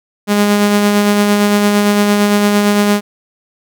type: tone with tremolo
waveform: sawtooth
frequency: 205.7 Hz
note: G#3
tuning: 16 cents flat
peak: -4 dBFS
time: 0.27-3.01 s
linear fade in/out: 50 ms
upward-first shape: sine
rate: 8.8 Hz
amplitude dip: 30%
effects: none

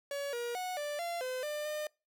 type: tone with pitch steps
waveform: 45% pulse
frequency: 565 / 476.7 / 734 / 588 / 687 / 511 / 597 / 605 Hz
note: C#5 / A#4 / F#5 / D5 / F5 / C5 / D5 / D#5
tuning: +33 / +39 / -14 / +2 / -29 / -41 / +28 / -49 cents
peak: -35 dBFS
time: 0.11-1.87 s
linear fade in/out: 2 ms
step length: 220 ms
effects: noise-tail reverb RT60 0.3 s tail -26 dB re dry

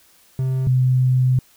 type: tone pair in turn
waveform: triangle / sine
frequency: 130.81 / 128.04 Hz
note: C3 / C3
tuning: 0 / -37 cents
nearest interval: unison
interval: 37 cents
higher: first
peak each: -16 / -13 dBFS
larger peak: second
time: 0.39-0.67 / 0.67-1.39 s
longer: second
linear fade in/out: 2 ms
effects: white hiss -54 dBFS RMS until 1.56 s

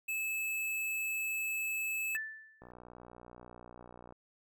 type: tone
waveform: square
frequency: 2607 Hz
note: E7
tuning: 20 cents flat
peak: -34 dBFS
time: 0.08-2.17 s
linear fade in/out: 10 ms
type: tone with exponential decay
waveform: sine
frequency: 1760 Hz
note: A6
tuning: in tune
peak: -32 dBFS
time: 2.15-2.71 s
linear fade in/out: 0 ms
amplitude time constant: 120 ms
type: click train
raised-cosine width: 1 ms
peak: -37 dBFS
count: 92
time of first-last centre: 2.62-4.124 s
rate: 60.5 Hz
effects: none

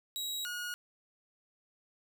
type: tone pair in turn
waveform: sawtooth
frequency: 3848 / 1444 Hz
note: B7 / F#6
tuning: -46 / -43 cents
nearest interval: octave + perfect fourth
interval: 1697 cents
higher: first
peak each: -32 / -33 dBFS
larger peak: first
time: 0.16-0.45 / 0.45-0.74 s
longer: neither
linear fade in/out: 0 ms
effects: none

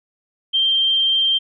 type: tone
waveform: sine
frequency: 3158 Hz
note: G7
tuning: 12 cents sharp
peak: -14 dBFS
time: 0.53-1.39 s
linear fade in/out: 20 ms
effects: none

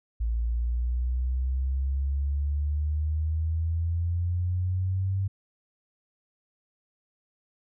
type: exponential sweep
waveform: sine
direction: up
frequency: 56.2 to 97.5 Hz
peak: -24 dBFS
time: 0.2-5.28 s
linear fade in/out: 10 ms
effects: none

